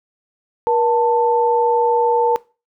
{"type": "tone pair together", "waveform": "sine", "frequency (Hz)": [476.8, 886.9], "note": ["A#4", "A5"], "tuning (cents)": [39, 14], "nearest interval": "major seventh", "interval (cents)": 1075, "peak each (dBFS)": -16, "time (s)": [0.67, 2.36], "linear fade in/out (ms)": 0, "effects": ["noise-tail reverb RT60 0.3 s tail -20 dB re dry"]}